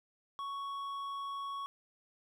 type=tone with hard clipping; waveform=sine; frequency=1112 Hz; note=C#6; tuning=5 cents sharp; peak=-39 dBFS; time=0.39-1.66 s; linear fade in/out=0 ms; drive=6 dB; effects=none